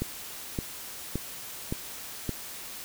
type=click train; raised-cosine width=3 ms; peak=-16 dBFS; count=5; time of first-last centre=0.02-2.293 s; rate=1.76 Hz; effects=white hiss -41 dBFS RMS until 2.84 s